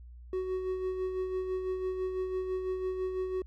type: tone with tremolo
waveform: triangle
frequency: 372.6 Hz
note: F#4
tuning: 12 cents sharp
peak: -27 dBFS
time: 0.33-3.42 s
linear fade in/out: 2 ms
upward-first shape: sine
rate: 6 Hz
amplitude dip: 45%
effects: added 60 Hz sine -46 dBFS peak until 3.46 s